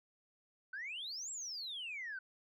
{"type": "exponential two-way sweep", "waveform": "sine", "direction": "up then down", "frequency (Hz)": [1480, 7740, 1480], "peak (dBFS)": -40, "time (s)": [0.73, 2.19], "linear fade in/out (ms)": 5, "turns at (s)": 1.31, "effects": ["tanh soft clip ceiling -37 dBFS"]}